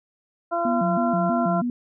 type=harmonic tone; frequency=341.4 Hz; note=F4; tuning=39 cents flat; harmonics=1 / 2 / 3 / 4; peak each=-31 / -23 / -30 / -29 dBFS; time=0.51-1.62 s; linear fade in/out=20 ms
type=tone with vibrato; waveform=sine; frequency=209.2 Hz; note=G#3; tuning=13 cents sharp; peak=-22 dBFS; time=0.65-1.7 s; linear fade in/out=2 ms; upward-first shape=square; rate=3.1 Hz; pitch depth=260 cents each way
effects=none